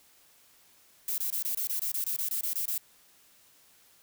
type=noise bursts; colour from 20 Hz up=violet; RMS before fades=-31 dBFS; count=14; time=1.08-2.779 s; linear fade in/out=2 ms; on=100 ms; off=23 ms; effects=white hiss -61 dBFS RMS until 4.02 s